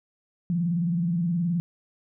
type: tone with vibrato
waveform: sine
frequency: 171.4 Hz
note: F3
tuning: 32 cents flat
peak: -22 dBFS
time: 0.5-1.6 s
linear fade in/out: 0 ms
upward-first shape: square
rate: 19 Hz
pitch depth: 77 cents each way
effects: none